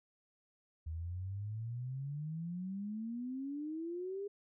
sine exponential sweep, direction up, 77.9 to 410 Hz, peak -38 dBFS, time 0.86-4.28 s, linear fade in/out 10 ms, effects none

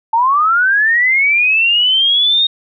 sine linear sweep, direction up, 878 to 3729 Hz, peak -9 dBFS, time 0.13-2.47 s, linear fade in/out 5 ms, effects none

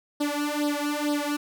sawtooth tone with flanger, 293.7 Hz, D4, in tune, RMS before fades -27 dBFS, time 0.2-1.37 s, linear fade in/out 10 ms, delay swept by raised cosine 0.21 to 2.71 ms, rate 2.2 Hz, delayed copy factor +0.9, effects none

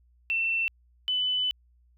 sine tone pair in turn, 2688 / 3002 Hz, E7 / F#7, +33 / +24 cents, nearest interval major second, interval 191 cents, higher second, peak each -24 dBFS, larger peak neither, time 0.3-0.68 / 1.08-1.51 s, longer second, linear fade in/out 0 ms, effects added 60 Hz sine -59 dBFS peak until 1.97 s

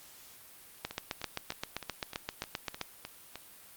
two click trains, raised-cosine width 0.2 ms, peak -16 / -23 dBFS, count 16 / 9, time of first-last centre 0.85-2.813 / 0.91-3.356 s, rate 7.64 / 3.27 Hz, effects white hiss -54 dBFS RMS until 3.76 s + Opus 48 kbps

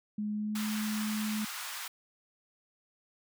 sine tone with pitch glide, 210 to 214 Hz, G#3 to A3, +19 to -48 cents, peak -31 dBFS, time 0.18-1.45 s, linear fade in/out 5 ms, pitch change +33 cents, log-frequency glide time 0.33-0.65 s
pink high-pass noise, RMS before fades -40 dBFS, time 0.55-1.88 s, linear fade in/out 5 ms, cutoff 980 Hz, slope 24 dB/octave
effects none

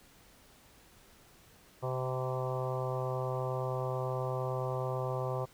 harmonic tone with a mistuned harmonic, 128.9 Hz, C3, 26 cents flat, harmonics 1 / 3 / 4 / 5 / 6 / 7 / 8 / 9, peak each -35 / -40 / -38 / -41 / -44 / -45 / -44 / -45 dBFS, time 1.82-5.46 s, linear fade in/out 20 ms, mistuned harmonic 8, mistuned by -17 cents, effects pink hiss -60 dBFS RMS until 5.53 s

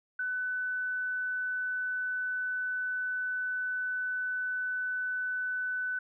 sine tone, 1500 Hz, F#6, 23 cents sharp, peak -30 dBFS, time 0.19-5.99 s, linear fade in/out 5 ms, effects none

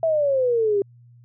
sine exponential sweep, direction down, 664 to 392 Hz, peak -17 dBFS, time 0.03-0.82 s, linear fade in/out 2 ms, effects added 120 Hz sine -47 dBFS peak until 1.24 s

